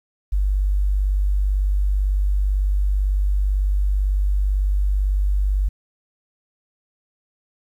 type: tone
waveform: sine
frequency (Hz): 49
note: G1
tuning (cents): 0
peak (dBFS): -16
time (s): 0.32-5.69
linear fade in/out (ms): 10
effects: 9-bit